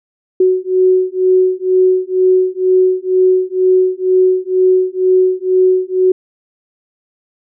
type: beating tone pair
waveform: sine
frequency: 370 / 372.1 Hz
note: F#4 / F#4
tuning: 0 / +10 cents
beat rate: 2.1 Hz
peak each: -12 dBFS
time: 0.4-6.12 s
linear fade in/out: 5 ms
effects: none